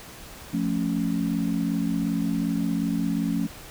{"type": "chord", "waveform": "sine", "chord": "F augmented", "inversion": "none", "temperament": "equal", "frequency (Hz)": [174.61, 220, 277.2], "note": ["F3", "A3", "C#4"], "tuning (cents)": [0, 0, 0], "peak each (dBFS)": -27, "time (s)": [0.53, 3.47], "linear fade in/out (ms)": 10, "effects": ["pink hiss -43 dBFS RMS until 3.7 s"]}